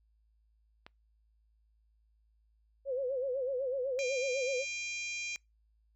click, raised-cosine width 0.3 ms, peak -32 dBFS, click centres 0.865 s
sine tone with vibrato, 523.3 Hz, C5, in tune, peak -31 dBFS, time 2.85-4.65 s, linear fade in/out 50 ms, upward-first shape sine, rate 8 Hz, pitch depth 110 cents each way
harmonic tone, 800 Hz, G5, 35 cents sharp, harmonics 3 / 4 / 5 / 6 / 7 / 8 / 9, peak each -37 / -50 / -49 / -52 / -48 / -46 / -51 dBFS, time 3.99-5.36 s, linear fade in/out 0 ms
effects noise-tail reverb RT60 0.2 s tail -25 dB re dry + added 54 Hz sine -67 dBFS peak until 5.95 s

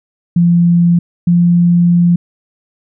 sine tone pair in turn, 172.2 / 173.5 Hz, F3 / F3, -24 / -11 cents, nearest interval unison, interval 13 cents, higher second, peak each -6 / -6 dBFS, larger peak neither, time 0.36-0.99 / 1.27-2.16 s, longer second, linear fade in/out 5 ms, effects none

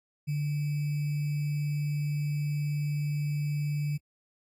sine tone with sample-and-hold, 146.83 Hz, D3, in tune, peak -27 dBFS, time 0.27-3.98 s, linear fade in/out 20 ms, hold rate 2450 Hz, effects AAC 64 kbps

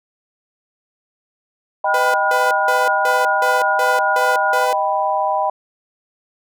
sine chord, Eb augmented, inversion none, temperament equal, 622.3 / 784 / 987.8 Hz, Eb5 / G5 / B5, 0 / 0 / 0 cents, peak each -21 / -19 / -20 dBFS, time 1.84-5.5 s, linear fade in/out 5 ms
sine tone with tremolo, 1434 Hz, F6, 45 cents sharp, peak -17 dBFS, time 1.85-4.67 s, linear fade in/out 50 ms, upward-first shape triangle, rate 5 Hz, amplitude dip 35%
sawtooth tone bursts, 502 Hz, B4, 28 cents sharp, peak -16 dBFS, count 8, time 1.94-4.73 s, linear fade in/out 2 ms, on 200 ms, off 170 ms
effects none

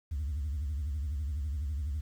sine tone with vibrato, 72.8 Hz, D2, 15 cents flat, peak -29 dBFS, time 0.11-2.01 s, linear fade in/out 10 ms, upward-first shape triangle, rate 12 Hz, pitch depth 230 cents each way, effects tanh soft clip ceiling -29 dBFS + 10-bit

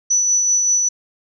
sine tone with tremolo, 5950 Hz, F#8, 9 cents sharp, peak -12 dBFS, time 0.1-0.89 s, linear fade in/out 10 ms, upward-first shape sine, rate 5.2 Hz, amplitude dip 30%, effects none

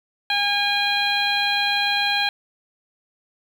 harmonic tone, 813 Hz, G#5, 37 cents flat, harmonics 1 / 2 / 3 / 4 / 5, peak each -25 / -25 / -25 / -25 / -25 dBFS, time 0.3-2.29 s, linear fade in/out 2 ms, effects 7-bit

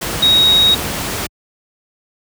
sine tone in noise, 3783 Hz, A#7, 25 cents sharp, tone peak -8 dBFS, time 0.22-0.75 s, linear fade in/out 10 ms, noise pink, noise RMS -21 dBFS, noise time 0.01-1.27 s, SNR +10 dB, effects high-pass 60 Hz 12 dB/octave

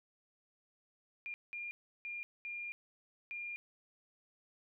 sine tone bursts at uneven times, 2407 Hz, D7, 42 cents sharp, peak -40 dBFS, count 5, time 1.26-1.34 / 1.53-1.71 / 2.05-2.23 / 2.45-2.72 / 3.31-3.56 s, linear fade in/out 0 ms, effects none

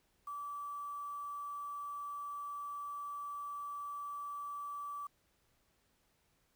sine tone with quantisation, 1156 Hz, D6, 28 cents flat, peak -40 dBFS, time 0.27-5.07 s, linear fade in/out 5 ms, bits 10, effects pink hiss -75 dBFS RMS until 6.55 s

